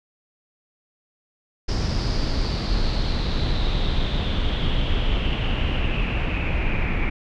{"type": "noise with low-pass filter sweep", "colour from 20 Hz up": "brown", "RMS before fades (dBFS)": -22, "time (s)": [1.68, 7.1], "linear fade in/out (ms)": 10, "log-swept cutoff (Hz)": [5200, 2300], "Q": 6.7, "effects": []}